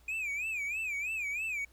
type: tone with vibrato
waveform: triangle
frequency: 2442 Hz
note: D#7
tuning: 33 cents flat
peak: -31 dBFS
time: 0.08-1.65 s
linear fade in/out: 5 ms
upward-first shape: sine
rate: 3.1 Hz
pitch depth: 150 cents each way
effects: added 59 Hz sine -59 dBFS peak until 1.72 s + pink hiss -66 dBFS RMS until 1.72 s